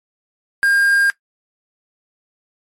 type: tone with quantisation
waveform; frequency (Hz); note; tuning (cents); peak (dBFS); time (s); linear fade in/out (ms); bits
triangle; 1609; G6; +45; -10; 0.63-1.1; 0; 5
effects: noise-tail reverb RT60 0.1 s tail -17 dB re dry + MP3 64 kbps